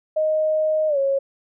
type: tone with pitch glide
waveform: sine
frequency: 622.3 to 548 Hz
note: D#5 to C#5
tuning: 0 to -20 cents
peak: -17 dBFS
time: 0.16-1.19 s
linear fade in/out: 10 ms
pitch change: -220 cents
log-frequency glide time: 0.88-0.98 s
effects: none